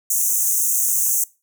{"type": "high-pass noise", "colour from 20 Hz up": "pink", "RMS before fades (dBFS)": -19, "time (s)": [0.1, 1.24], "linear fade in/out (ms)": 5, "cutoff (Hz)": 6100, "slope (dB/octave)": 96, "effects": ["noise-tail reverb RT60 0.3 s tail -22 dB re dry"]}